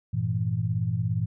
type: chord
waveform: sine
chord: E diminished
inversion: first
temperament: equal with one note detuned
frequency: 98 / 115.2 / 164.81 Hz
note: G2 / Bb2 / E3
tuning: 0 / -20 / 0 cents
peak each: -30 / -26 / -30 dBFS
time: 0.13-1.26 s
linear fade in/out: 10 ms
effects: none